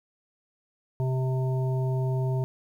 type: harmonic tone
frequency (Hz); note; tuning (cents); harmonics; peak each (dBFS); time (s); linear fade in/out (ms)
130; C3; -11; 1 / 3 / 5 / 7; -24 / -34 / -38 / -41; 1-2.44; 0
effects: 10-bit